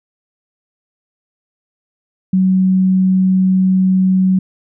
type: tone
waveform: sine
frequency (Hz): 187.4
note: F#3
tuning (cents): +22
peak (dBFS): -9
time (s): 2.33-4.39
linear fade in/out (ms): 5
effects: none